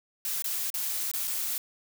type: noise with dropouts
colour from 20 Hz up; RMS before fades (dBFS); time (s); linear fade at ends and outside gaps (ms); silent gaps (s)
blue; -31; 0.25-1.58; 1; 0.422-0.442 / 0.702-0.741 / 1.115-1.137 / 1.273-1.277
effects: none